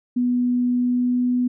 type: tone with pitch glide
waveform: sine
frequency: 246.1 to 247.7 Hz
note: B3 to B3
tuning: -6 to +5 cents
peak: -17 dBFS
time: 0.16-1.48 s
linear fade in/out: 10 ms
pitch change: +11 cents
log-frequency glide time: 0.71-1.3 s
effects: none